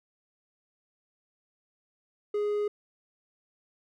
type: tone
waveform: triangle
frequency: 415.3 Hz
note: G#4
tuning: in tune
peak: -24 dBFS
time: 2.34-2.68 s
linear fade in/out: 5 ms
effects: none